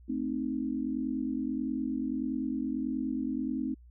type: chord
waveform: sine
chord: A diminished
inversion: none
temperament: equal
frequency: 220 / 261.6 / 311.1 Hz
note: A3 / C4 / Eb4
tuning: 0 / 0 / 0 cents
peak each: -36 / -32 / -35 dBFS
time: 0.08-3.75 s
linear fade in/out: 20 ms
effects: added 60 Hz sine -51 dBFS peak until 3.9 s